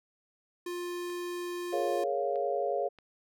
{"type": "tone", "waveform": "square", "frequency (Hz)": 352.1, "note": "F4", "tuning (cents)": 14, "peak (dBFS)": -35, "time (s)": [0.66, 2.04], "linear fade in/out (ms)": 5}
{"type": "click train", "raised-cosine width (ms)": 0.3, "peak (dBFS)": -38, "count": 4, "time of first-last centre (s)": [1.1, 2.987], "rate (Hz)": 1.59}
{"type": "chord", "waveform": "sine", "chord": "Bb minor seventh", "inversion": "third", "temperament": "equal", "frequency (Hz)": [415.3, 466.2, 554.4, 698.5], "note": ["Ab4", "Bb4", "Db5", "F5"], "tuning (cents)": [0, 0, 0, 0], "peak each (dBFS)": [-34, -36, -32, -33], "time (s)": [1.72, 2.89], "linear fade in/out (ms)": 20}
{"effects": []}